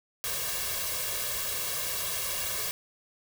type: noise with comb filter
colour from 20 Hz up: white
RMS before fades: -32 dBFS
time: 0.24-2.71 s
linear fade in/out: 0 ms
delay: 1.8 ms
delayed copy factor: +0.95
effects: none